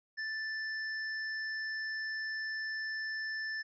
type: tone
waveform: square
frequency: 1760 Hz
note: A6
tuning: in tune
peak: -36 dBFS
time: 0.17-3.63 s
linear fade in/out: 20 ms
effects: resampled to 16000 Hz

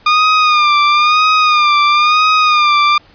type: tone with vibrato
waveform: sawtooth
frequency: 1216 Hz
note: D#6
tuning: 40 cents flat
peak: -4 dBFS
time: 0.06-2.98 s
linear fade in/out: 5 ms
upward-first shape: sine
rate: 1 Hz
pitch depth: 59 cents each way
effects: pink hiss -46 dBFS RMS until 3.14 s + resampled to 11025 Hz

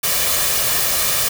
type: noise with comb filter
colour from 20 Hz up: white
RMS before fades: -18 dBFS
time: 0.03-1.29 s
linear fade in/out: 10 ms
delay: 1.7 ms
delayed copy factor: +0.5
effects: none

